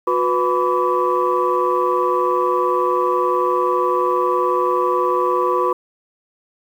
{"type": "tone cluster", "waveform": "sine", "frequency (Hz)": [362.5, 494.2, 998, 1148], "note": ["F#4", "B4", "B5", "D6"], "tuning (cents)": [-35, 1, 18, -40], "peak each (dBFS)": -20, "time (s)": [0.07, 5.73], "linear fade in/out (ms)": 5, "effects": ["tanh soft clip ceiling -6 dBFS", "8-bit"]}